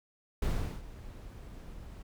brown noise with ADSR envelope, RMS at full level -29 dBFS, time 0.42-2.03 s, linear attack 4 ms, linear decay 390 ms, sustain -17 dB, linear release 13 ms, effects none

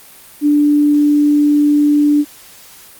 sine tone, 293.7 Hz, D4, in tune, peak -8 dBFS, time 0.41-2.25 s, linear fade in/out 50 ms, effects white hiss -40 dBFS RMS until 2.99 s + Opus 32 kbps

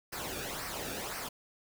pink noise with flanger, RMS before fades -39 dBFS, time 0.12-1.29 s, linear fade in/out 10 ms, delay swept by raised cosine 0.28 to 1 ms, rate 1.9 Hz, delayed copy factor -0.65, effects none

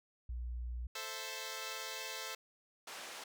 sine tone, 60.2 Hz, B1, 44 cents flat, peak -38 dBFS, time 0.29-0.87 s, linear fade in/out 5 ms
5% pulse chord, A minor, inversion none, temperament equal, 440 / 523.3 / 659.3 Hz, A4 / C5 / E5, 0 / 0 / 0 cents, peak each -34 / -33 / -36 dBFS, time 0.95-2.35 s, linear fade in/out 5 ms
pink band-pass noise, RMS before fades -48 dBFS, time 2.87-3.24 s, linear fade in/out 5 ms, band 650 to 8400 Hz, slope 12 dB/octave
effects none

